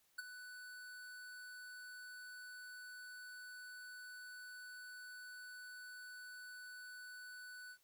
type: tone with ADSR envelope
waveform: square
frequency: 1491 Hz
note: F#6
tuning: 13 cents sharp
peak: -40 dBFS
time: 0.18-7.78 s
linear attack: 10 ms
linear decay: 20 ms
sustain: -11 dB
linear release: 71 ms
effects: white hiss -75 dBFS RMS until 7.83 s